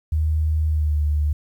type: tone with pitch glide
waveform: sine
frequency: 77.78 to 74.53 Hz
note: D#2 to D2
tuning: 0 to +26 cents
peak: -17 dBFS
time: 0.12-1.33 s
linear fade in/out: 5 ms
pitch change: -74 cents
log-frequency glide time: 0.68-0.97 s
effects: 9-bit